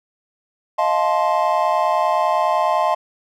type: chord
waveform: triangle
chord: F dominant seventh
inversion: third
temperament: just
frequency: 628.6 / 698.5 / 873.1 / 1047.7 Hz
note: Eb5 / F5 / A5 / C6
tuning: +18 / 0 / -14 / +2 cents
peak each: -19 dBFS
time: 0.78-2.95 s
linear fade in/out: 10 ms
effects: none